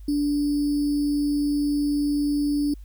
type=tone with sample-and-hold; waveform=sine; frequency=290.6 Hz; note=D4; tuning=18 cents flat; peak=-20 dBFS; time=0.08-2.74 s; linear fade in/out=5 ms; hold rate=4900 Hz; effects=added 50 Hz sine -38 dBFS peak until 2.84 s + white hiss -64 dBFS RMS until 2.84 s